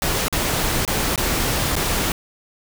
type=noise with dropouts; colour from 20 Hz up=pink; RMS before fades=-21 dBFS; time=0.02-2.12 s; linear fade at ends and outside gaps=1 ms; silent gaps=0.283-0.326 / 0.851-0.877 / 1.159-1.177 / 1.755-1.764 s; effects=none